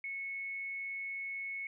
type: tone with amplitude modulation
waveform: sine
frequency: 2199 Hz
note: C#7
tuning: 14 cents flat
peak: -36 dBFS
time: 0.04-1.67 s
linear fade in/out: 2 ms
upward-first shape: sine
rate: 193 Hz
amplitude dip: 25%
effects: none